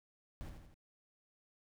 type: noise with echo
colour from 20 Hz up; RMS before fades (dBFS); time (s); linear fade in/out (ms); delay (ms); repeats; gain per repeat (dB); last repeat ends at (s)
brown; -45; 0.41-0.49; 0; 84; 3; -5; 0.742
effects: none